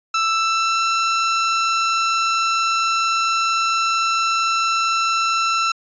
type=tone with pitch glide; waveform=sawtooth; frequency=1324 to 1337.8 Hz; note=E6 to E6; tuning=+7 to +25 cents; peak=-13 dBFS; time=0.14-5.72 s; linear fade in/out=5 ms; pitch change=+18 cents; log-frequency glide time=0.33-0.83 s; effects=resampled to 16000 Hz